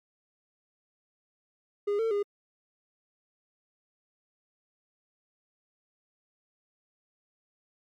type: tone with pitch steps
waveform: triangle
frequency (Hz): 408.7 / 451 / 407.4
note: G#4 / A4 / G#4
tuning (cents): -28 / +43 / -33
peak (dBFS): -23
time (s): 1.87-2.23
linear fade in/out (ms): 10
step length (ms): 120
effects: MP3 64 kbps